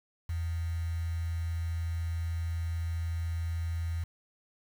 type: tone with quantisation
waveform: sine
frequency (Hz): 83.2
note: E2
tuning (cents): +17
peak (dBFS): -30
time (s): 0.29-4.04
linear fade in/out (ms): 5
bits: 8
effects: none